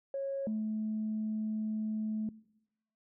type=tone pair in turn; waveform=sine; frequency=548 / 216.5 Hz; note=C#5 / A3; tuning=-20 / -28 cents; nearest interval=octave + major third; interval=1608 cents; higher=first; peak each=-32 / -30 dBFS; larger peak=second; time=0.14-0.47 / 0.47-2.29 s; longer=second; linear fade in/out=2 ms; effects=noise-tail reverb RT60 0.9 s tail -22 dB re dry + tanh soft clip ceiling -27 dBFS